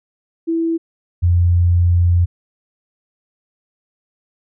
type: tone pair in turn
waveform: sine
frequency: 329.8 / 87.35 Hz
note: E4 / F2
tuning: +1 / +1 cents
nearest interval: octave + major seventh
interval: 2300 cents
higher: first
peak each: -15 / -10 dBFS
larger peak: second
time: 0.47-0.78 / 1.22-2.26 s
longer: second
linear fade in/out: 20 ms
effects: none

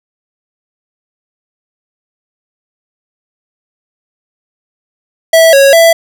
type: tone with pitch steps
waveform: square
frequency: 654 / 551 / 664 Hz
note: E5 / C#5 / E5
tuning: -14 / -11 / +12 cents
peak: -3 dBFS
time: 5.33-5.93 s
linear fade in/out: 5 ms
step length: 200 ms
effects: none

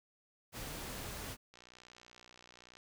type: noise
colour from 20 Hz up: pink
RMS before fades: -44 dBFS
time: 0.52-1.37 s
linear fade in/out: 50 ms
type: click train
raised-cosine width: 0.2 ms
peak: -39 dBFS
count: 76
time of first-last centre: 1.54-2.77 s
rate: 61 Hz
effects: none

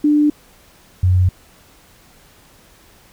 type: tone pair in turn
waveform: sine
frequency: 297.1 / 91.44 Hz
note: D4 / F#2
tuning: +20 / -20 cents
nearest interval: octave + minor sixth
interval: 2040 cents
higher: first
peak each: -10 dBFS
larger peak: neither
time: 0.04-0.3 / 1.03-1.29 s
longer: neither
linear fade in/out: 5 ms
effects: pink hiss -49 dBFS RMS until 3.12 s

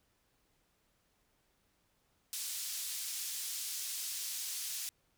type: band-pass noise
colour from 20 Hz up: pink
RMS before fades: -40 dBFS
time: 2.33-4.89 s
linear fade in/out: 0 ms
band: 5000 to 15000 Hz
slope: 12 dB/octave
effects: pink hiss -75 dBFS RMS until 5.17 s

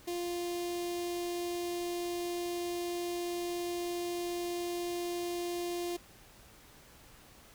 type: tone with notch filter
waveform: sawtooth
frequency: 349.2 Hz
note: F4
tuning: in tune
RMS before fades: -36 dBFS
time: 0.07-5.97 s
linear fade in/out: 10 ms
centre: 1400 Hz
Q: 0.69
effects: pink hiss -57 dBFS RMS until 7.54 s

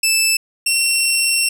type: tone pair in turn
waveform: 15% pulse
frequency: 2637 / 2721 Hz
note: E7 / F7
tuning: 0 / -46 cents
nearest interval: minor second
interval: 54 cents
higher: second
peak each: -6 / -7 dBFS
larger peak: first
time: 0.03-0.37 / 0.66-1.49 s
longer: second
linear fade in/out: 5 ms
effects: none

